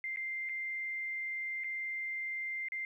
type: tone with dropouts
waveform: sine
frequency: 2093 Hz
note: C7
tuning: in tune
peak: -35 dBFS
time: 0.04-2.85 s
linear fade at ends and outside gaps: 1 ms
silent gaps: 0.161-0.171 / 0.49-0.494 / 1.637-1.643 / 2.685-2.72 s
effects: 12-bit